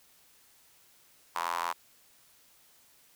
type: tone with high-pass filter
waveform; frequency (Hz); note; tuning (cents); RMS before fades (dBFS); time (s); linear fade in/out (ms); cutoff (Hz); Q
square; 42.66; F1; -40; -33; 1.35-1.73; 10; 1000; 4.9
effects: white hiss -62 dBFS RMS until 3.15 s